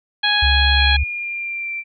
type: harmonic tone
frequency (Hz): 830.6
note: G#5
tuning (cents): 0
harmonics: 1 / 2 / 3 / 4 / 5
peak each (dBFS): -24 / -19 / -23 / -19 / -22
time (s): 0.23-0.97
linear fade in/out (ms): 10
type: tone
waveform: sine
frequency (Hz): 69.1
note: C#2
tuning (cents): -5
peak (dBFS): -15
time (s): 0.42-1.04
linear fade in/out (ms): 10
type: tone with pitch glide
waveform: sine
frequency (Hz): 2434 to 2350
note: D#7 to D7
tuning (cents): -39 to +1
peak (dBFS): -23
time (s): 0.75-1.84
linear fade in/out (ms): 50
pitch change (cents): -60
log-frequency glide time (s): 0.98-1.72
effects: none